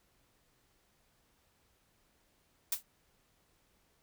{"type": "noise with exponential decay", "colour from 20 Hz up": "blue", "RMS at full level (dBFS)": -27, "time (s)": [2.72, 2.83], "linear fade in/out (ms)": 5, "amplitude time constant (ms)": 23, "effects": ["pink hiss -72 dBFS RMS until 4.02 s"]}